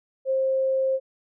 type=tone; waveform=sine; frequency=530 Hz; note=C5; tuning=22 cents sharp; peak=-20 dBFS; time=0.25-1 s; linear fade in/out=50 ms; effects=none